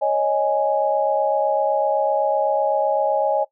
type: chord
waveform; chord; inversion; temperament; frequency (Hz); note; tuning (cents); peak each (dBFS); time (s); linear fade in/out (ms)
sine; C# suspended second; none; equal; 554.4 / 622.3 / 830.6; C#5 / D#5 / G#5; 0 / 0 / 0; -21; 0.01-3.45; 20
effects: noise-tail reverb RT60 0.1 s tail -19 dB re dry